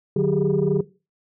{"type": "tone cluster", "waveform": "sine", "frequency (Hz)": [151.2, 185.7, 390, 413.4], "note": ["D#3", "F#3", "G4", "G#4"], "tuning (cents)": [-49, 7, -9, -8], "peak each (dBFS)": -22, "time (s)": [0.16, 0.81], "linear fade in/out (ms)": 5, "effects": ["noise-tail reverb RT60 0.3 s tail -18 dB re dry", "tanh soft clip ceiling -11 dBFS"]}